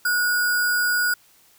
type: tone with sample-and-hold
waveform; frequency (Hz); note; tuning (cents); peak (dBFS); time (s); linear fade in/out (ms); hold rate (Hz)
sine; 1457; F#6; -27; -18; 0.05-1.14; 5; 6300
effects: white hiss -56 dBFS RMS until 1.58 s